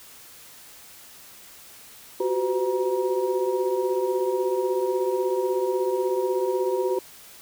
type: tone cluster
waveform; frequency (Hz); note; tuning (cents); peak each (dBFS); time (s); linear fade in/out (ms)
sine; 362 / 378.3 / 508 / 948; F#4 / F#4 / B4 / A#5; -38 / +38 / +49 / +29; -30 / -24 / -27 / -32; 2.2-6.99; 5
effects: white hiss -47 dBFS RMS until 7.41 s